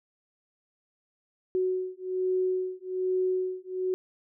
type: beating tone pair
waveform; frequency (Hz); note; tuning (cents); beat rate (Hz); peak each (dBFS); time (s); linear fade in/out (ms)
sine; 370 / 371.2; F#4 / F#4; 0 / +6; 1.2; -29; 1.55-3.94; 0
effects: none